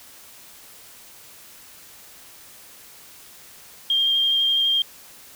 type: tone with vibrato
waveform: sine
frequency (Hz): 3202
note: G7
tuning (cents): +36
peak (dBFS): -17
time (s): 3.9-4.82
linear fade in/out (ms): 2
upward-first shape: square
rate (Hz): 12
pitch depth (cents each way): 11
effects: white hiss -46 dBFS RMS until 5.35 s